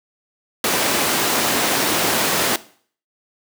pink high-pass noise, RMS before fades -19 dBFS, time 0.64-2.56 s, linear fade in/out 2 ms, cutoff 260 Hz, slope 12 dB/octave, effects noise-tail reverb RT60 0.5 s tail -18 dB re dry

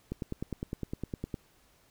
click train, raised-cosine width 3 ms, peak -21 dBFS, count 13, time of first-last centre 0.12-1.342 s, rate 9.82 Hz, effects pink hiss -65 dBFS RMS until 1.9 s

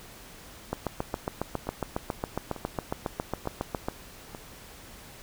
two click trains, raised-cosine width 1 ms, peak -24 / -14 dBFS, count 4 / 24, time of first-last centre 1.67-4.349 / 0.73-3.885 s, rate 1.12 / 7.29 Hz, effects pink hiss -48 dBFS RMS until 5.22 s

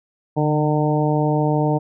harmonic tone with a mistuned harmonic, 151.3 Hz, D#3, 48 cents flat, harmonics 1 / 2 / 3 / 4 / 5 / 6, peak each -19 / -22 / -24 / -25 / -26 / -27 dBFS, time 0.36-1.79 s, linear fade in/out 20 ms, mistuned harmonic 1, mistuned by -30 cents, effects none

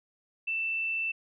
sine tone, 2664 Hz, E7, 18 cents sharp, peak -28 dBFS, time 0.47-1.12 s, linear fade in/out 10 ms, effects none

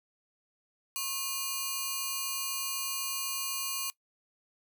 5% pulse ring-modulated tone, 1760 Hz, A6, in tune, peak -18 dBFS, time 0.96-3.9 s, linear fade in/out 0 ms, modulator 676 Hz, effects noise-tail reverb RT60 0.1 s tail -20 dB re dry

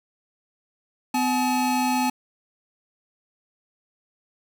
square tone pair together, 253.3 / 854.2 Hz, B3 / G#5, +44 / +48 cents, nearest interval octave + major sixth, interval 2104 cents, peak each -24 dBFS, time 1.14-2.1 s, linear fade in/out 5 ms, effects none

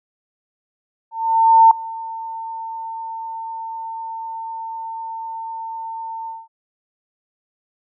sine tone with ADSR envelope, 902 Hz, A5, 43 cents sharp, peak -5 dBFS, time 1.11-6.48 s, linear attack 600 ms, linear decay 3 ms, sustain -21 dB, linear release 200 ms, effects none

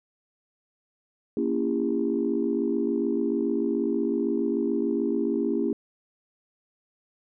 sine chord, A# diminished seventh, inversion none, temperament just, 233.1 / 279.7 / 335.6 / 402.8 Hz, A#3 / C#4 / E4 / G4, 0 / +16 / +31 / +47 cents, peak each -28 dBFS, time 1.37-5.73 s, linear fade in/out 2 ms, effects tanh soft clip ceiling -13 dBFS

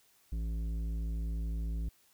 sine tone with tanh clipping, 55.4 Hz, A1, 13 cents sharp, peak -34 dBFS, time 0.32-1.89 s, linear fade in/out 5 ms, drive 11 dB, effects white hiss -67 dBFS RMS until 2.13 s

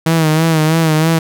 sawtooth tone with vibrato, 159.5 Hz, D#3, 43 cents sharp, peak -6 dBFS, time 0.06-1.19 s, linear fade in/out 5 ms, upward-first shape sine, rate 3.1 Hz, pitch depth 57 cents each way, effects none

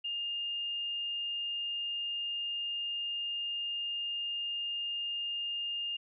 sine tone, 2820 Hz, F7, 16 cents sharp, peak -33 dBFS, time 0.04-5.97 s, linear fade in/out 10 ms, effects none

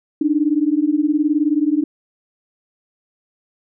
sine beating tone pair, 290.6 / 309.6 Hz, D4 / D#4, -18 / -9 cents, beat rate 19 Hz, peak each -17 dBFS, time 0.21-1.84 s, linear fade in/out 5 ms, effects none

